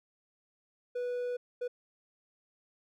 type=tone bursts at uneven times; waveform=triangle; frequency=491 Hz; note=B4; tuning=10 cents flat; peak=-30 dBFS; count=2; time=0.95-1.37 / 1.61-1.68 s; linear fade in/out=10 ms; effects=none